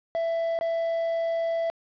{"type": "tone with dropouts", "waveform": "triangle", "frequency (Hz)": 664, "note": "E5", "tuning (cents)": 12, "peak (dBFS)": -22, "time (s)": [0.15, 1.7], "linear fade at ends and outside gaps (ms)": 0, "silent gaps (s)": [0.589, 0.611], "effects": ["resampled to 11025 Hz", "9-bit"]}